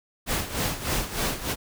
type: noise with tremolo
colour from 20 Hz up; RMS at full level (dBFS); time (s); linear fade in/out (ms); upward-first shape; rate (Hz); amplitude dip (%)
pink; -25; 0.26-1.56; 50; sine; 3.3; 75
effects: none

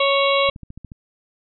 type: harmonic tone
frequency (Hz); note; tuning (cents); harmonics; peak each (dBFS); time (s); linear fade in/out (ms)
554.4; C#5; 0; 1 / 2 / 4 / 5 / 6 / 7; -18 / -21 / -24 / -25 / -26 / -26; 0-0.5; 5
type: click train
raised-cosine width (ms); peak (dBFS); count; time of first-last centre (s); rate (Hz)
5; -24; 7; 0.49-0.919; 14
effects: none

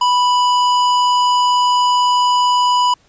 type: tone with hard clipping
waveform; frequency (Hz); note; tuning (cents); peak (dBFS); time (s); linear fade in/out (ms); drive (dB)
sine; 987.8; B5; 0; -13; 0.01-2.94; 5; 15
effects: pink hiss -54 dBFS RMS until 3.08 s + resampled to 16000 Hz

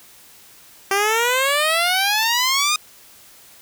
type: exponential sweep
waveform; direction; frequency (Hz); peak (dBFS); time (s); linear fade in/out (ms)
10% pulse; up; 387.4 to 1244.5; -8; 0.91-2.76; 2
effects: white hiss -47 dBFS RMS until 3.61 s

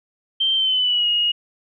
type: tone with pitch glide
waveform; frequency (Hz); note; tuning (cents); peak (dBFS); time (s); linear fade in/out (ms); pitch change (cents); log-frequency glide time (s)
sine; 3136 to 2876; G7 to F#7; 0 to -50; -16; 0.4-1.32; 10; -150; 0.55-1.08
effects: none

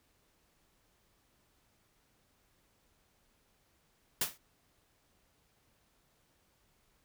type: noise with exponential decay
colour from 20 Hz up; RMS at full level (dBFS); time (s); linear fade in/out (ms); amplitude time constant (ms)
white; -27; 4.21-4.38; 5; 36
effects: pink hiss -72 dBFS RMS until 7.04 s

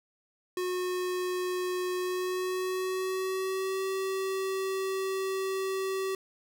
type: tone with pitch glide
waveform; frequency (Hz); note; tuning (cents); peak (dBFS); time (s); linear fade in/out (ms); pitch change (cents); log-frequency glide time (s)
square; 363.6 to 383.2; F#4 to G4; -30 to -39; -30; 0.57-6.15; 2; +91; 1.97-3.84
effects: none

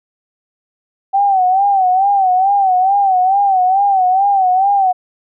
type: tone with vibrato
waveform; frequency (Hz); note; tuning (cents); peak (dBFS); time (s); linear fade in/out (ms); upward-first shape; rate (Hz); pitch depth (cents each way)
sine; 768; G5; -36; -9; 1.13-4.93; 20; sine; 2.3; 91
effects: none

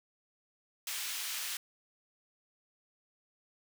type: high-pass noise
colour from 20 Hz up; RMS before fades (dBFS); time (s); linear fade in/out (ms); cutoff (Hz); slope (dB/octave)
pink; -38; 0.87-1.57; 2; 2200; 12
effects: none

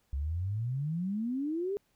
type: exponential sweep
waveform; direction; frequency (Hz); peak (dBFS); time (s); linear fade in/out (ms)
sine; up; 66 to 415.3; -30; 0.13-1.77; 0
effects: pink hiss -73 dBFS RMS until 1.95 s

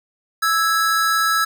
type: tone pair together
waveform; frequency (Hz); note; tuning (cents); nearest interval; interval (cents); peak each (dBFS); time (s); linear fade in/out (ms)
square; 1318.5 / 1658.5; E6 / G#6; 0 / -3; major third; 397; -18 / -21; 0.42-1.45; 10
effects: none

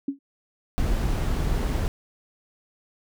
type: tone with exponential decay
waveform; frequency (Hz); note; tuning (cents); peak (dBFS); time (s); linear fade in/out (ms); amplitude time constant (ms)
sine; 277.2; C#4; 0; -20; 0.08-0.19; 5; 23
type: noise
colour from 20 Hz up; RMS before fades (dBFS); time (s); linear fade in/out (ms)
brown; -24; 0.78-1.88; 0
effects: none

